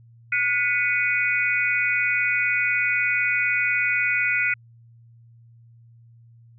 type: tone cluster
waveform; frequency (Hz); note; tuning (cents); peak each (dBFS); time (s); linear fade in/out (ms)
sine; 1447 / 1994 / 2230 / 2478; F#6 / B6 / C#7 / D#7; -39 / +16 / +10 / -8; -25; 0.32-4.54; 5
effects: added 116 Hz sine -48 dBFS peak until 6.58 s